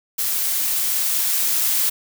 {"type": "noise with level ramp", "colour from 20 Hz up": "blue", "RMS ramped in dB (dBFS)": [-22, -19], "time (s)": [0.18, 1.9], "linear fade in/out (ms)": 10, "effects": []}